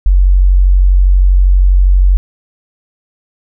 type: tone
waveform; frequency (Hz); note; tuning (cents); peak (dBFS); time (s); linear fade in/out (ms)
sine; 46.25; F#1; 0; -4; 0.06-2.17; 0
effects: none